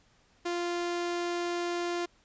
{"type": "tone", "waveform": "sawtooth", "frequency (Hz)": 347.9, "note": "F4", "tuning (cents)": -7, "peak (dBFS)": -26, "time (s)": [0.45, 2.06], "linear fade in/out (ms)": 10, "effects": ["pink hiss -65 dBFS RMS until 2.24 s", "resampled to 16000 Hz"]}